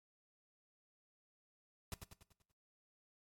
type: noise with echo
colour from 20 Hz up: pink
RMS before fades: -43 dBFS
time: 1.92-1.94 s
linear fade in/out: 0 ms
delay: 96 ms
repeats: 6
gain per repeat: -6 dB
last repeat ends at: 2.516 s
effects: noise-tail reverb RT60 0.4 s tail -19 dB re dry + MP3 64 kbps